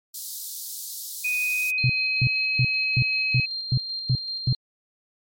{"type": "high-pass noise", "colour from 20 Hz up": "white", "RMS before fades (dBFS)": -34, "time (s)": [0.14, 1.71], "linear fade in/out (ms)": 5, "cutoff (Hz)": 3900, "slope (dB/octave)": 48}
{"type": "tone with pitch glide", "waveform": "sine", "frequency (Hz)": [2489, 2544], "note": ["D#7", "D#7"], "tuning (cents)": [0, 38], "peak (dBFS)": -22, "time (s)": [1.24, 3.46], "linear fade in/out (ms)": 10, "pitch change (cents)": 38, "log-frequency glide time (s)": [1.35, 2.35]}
{"type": "tone with tremolo", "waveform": "sine", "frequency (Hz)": 4186, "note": "C8", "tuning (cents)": 0, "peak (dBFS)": -27, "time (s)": [1.78, 4.55], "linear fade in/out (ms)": 2, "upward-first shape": "square", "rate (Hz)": 5.2, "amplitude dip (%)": 30}
{"type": "tone bursts", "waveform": "sine", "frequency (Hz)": 127.1, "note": "C3", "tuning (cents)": -50, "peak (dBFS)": -17, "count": 8, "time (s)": [1.84, 4.528], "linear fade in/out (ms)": 2, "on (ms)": 56, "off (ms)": 320}
{"effects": ["MP3 64 kbps"]}